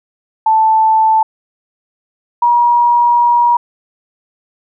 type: tone pair in turn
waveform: sine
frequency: 880 / 955.4 Hz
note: A5 / A#5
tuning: 0 / +42 cents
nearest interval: minor second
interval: 142 cents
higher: second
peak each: -7 dBFS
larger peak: neither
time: 0.46-1.23 / 2.42-3.57 s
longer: second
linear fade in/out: 5 ms
effects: none